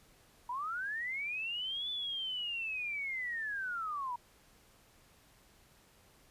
sine linear two-way sweep, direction up then down, 940 to 3502 to 940 Hz, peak -35 dBFS, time 0.49-4.16 s, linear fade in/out 5 ms, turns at 1.9 s, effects pink hiss -64 dBFS RMS until 6.3 s + resampled to 32000 Hz

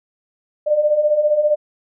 sine beating tone pair, 587.3 / 602.3 Hz, D5 / D5, 0 / +44 cents, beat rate 15 Hz, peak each -20 / -14 dBFS, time 0.66-1.56 s, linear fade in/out 20 ms, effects none

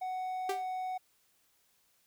triangle tone, 743 Hz, F#5, 7 cents sharp, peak -32 dBFS, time 0.01-0.98 s, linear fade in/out 10 ms
sawtooth tone with exponential decay, 392.7 Hz, G4, 3 cents sharp, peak -26 dBFS, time 0.49-0.66 s, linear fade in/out 5 ms, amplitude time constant 36 ms
effects white hiss -71 dBFS RMS until 2.06 s

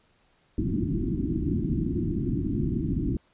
white low-pass noise, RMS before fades -27 dBFS, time 0.58-3.17 s, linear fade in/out 2 ms, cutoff 350 Hz, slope 96 dB/octave, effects pink hiss -65 dBFS RMS until 3.33 s + resampled to 8000 Hz

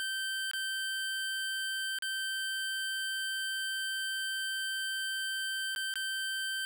25% pulse tone with dropouts, 1555 Hz, G6, 14 cents flat, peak -29 dBFS, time 0-6.65 s, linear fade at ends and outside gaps 0 ms, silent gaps 0.513-0.534 / 1.987-2.023 / 5.75-5.761 / 5.939-5.956 s, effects none

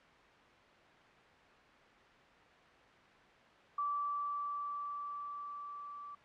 sine tone with level ramp, 1160 Hz, D6, 22 cents flat, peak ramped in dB -32 to -45 dBFS, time 3.78-6.15 s, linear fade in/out 5 ms, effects white hiss -60 dBFS RMS until 6.24 s + low-pass 2000 Hz 12 dB/octave

